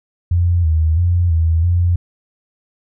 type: tone with pitch steps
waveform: sine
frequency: 87 / 79.5 / 87.6 / 81.7 / 87.5 Hz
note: F2 / D#2 / F2 / E2 / F2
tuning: -6 / +38 / +6 / -15 / +4 cents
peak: -11 dBFS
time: 0.31-1.96 s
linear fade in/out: 5 ms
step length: 330 ms
effects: none